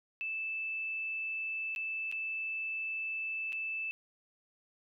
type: tone with dropouts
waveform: sine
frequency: 2634 Hz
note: E7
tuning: 2 cents flat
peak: -34 dBFS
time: 0.21-3.91 s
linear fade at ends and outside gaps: 0 ms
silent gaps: 1.75-1.761 / 2.115-2.124 / 3.523-3.529 s
effects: none